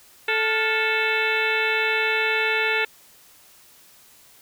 harmonic tone with a mistuned harmonic, 439.4 Hz, A4, 2 cents flat, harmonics 1 / 2 / 3 / 4 / 5 / 6 / 7 / 8 / 9, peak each -27 / -30 / -28 / -26 / -26 / -26 / -37 / -33 / -37 dBFS, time 0.28-2.85 s, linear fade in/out 5 ms, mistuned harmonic 3, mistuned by +120 cents, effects white hiss -52 dBFS RMS until 4.41 s

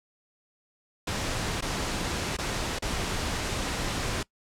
pink noise with dropouts, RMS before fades -30 dBFS, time 1.07-4.23 s, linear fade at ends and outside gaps 5 ms, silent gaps 1.609-1.622 / 2.368-2.385 / 2.788-2.822 s, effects noise-tail reverb RT60 0.1 s tail -22 dB re dry + low-pass 8000 Hz 12 dB/octave

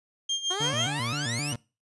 35% pulse tone with tremolo, 3200 Hz, G7, 35 cents sharp, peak -22 dBFS, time 0.29-0.9 s, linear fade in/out 5 ms, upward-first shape sine, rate 6.2 Hz, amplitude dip 75%
15% pulse exponential sweep, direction up, 349.2 to 3031 Hz, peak -24 dBFS, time 0.5-1.54 s, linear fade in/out 10 ms
30% pulse tone with vibrato, 130.81 Hz, C3, in tune, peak -28 dBFS, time 0.6-1.56 s, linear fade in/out 5 ms, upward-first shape square, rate 3.8 Hz, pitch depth 190 cents each way
effects noise-tail reverb RT60 0.3 s tail -23 dB re dry + resampled to 24000 Hz

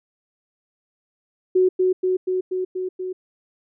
sine tone with echo, 370 Hz, F#4, in tune, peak -13 dBFS, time 1.55-1.69 s, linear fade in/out 10 ms, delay 240 ms, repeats 6, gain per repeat -2 dB, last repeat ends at 3.13 s, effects none

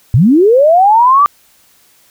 sine linear sweep, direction up, 99.5 to 1190 Hz, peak -4 dBFS, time 0.14-1.26 s, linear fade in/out 0 ms, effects white hiss -49 dBFS RMS until 2.1 s

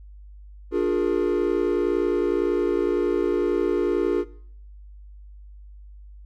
triangle chord, Bb dominant seventh, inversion first, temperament equal with one note detuned, 293.7 / 355.7 / 415.3 / 466.2 Hz, D4 / F4 / Ab4 / Bb4, 0 / +32 / 0 / 0 cents, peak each -25 / -21 / -23 / -26 dBFS, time 0.71-4.25 s, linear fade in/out 50 ms, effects noise-tail reverb RT60 0.6 s tail -20 dB re dry + added 50 Hz sine -41 dBFS peak until 6.25 s

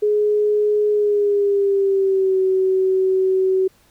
sine tone with pitch glide, 419.1 to 377.7 Hz, G#4 to F#4, +16 to +36 cents, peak -14 dBFS, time 0.02-3.68 s, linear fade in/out 10 ms, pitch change -180 cents, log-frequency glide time 0.91-2.39 s, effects pink hiss -56 dBFS RMS until 3.9 s

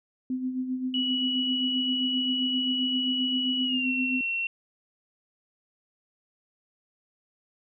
sine tone with tremolo, 256.3 Hz, C4, 36 cents flat, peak -25 dBFS, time 0.3-4.21 s, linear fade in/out 2 ms, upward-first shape sine, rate 7.6 Hz, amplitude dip 55%
sine tone with pitch glide, 2932 to 2720 Hz, F#7 to F7, -16 to -46 cents, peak -26 dBFS, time 0.94-4.47 s, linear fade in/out 2 ms, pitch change -130 cents, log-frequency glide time 3.64-3.88 s
effects none

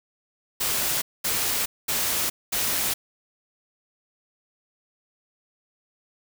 white noise bursts, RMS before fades -25 dBFS, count 4, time 0.6-2.94 s, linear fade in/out 10 ms, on 420 ms, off 220 ms, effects none

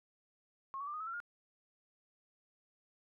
sine tone with pitch steps, 1083 / 1132.9 / 1185.1 / 1239.7 / 1296.9 / 1356.6 / 1419.2 Hz, C#6 / C#6 / D6 / D#6 / E6 / E6 / F6, -41 / +37 / +15 / -7 / -29 / +49 / +27 cents, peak -39 dBFS, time 0.74-1.202 s, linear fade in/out 0 ms, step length 66 ms, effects none

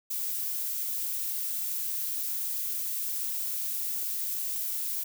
violet noise, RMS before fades -32 dBFS, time 0.1-5.04 s, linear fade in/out 10 ms, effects none

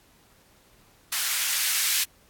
violet noise with band-pass filter sweep, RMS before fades -26 dBFS, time 1.12-2.04 s, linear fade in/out 5 ms, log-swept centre 1400 to 2100 Hz, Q 1, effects pink hiss -59 dBFS RMS until 2.29 s + AAC 64 kbps

